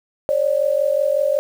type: tone pair together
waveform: sine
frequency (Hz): 548 / 593.4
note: C#5 / D5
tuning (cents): -20 / +18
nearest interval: minor second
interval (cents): 138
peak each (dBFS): -18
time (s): 0.29-1.39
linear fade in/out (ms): 0
effects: 7-bit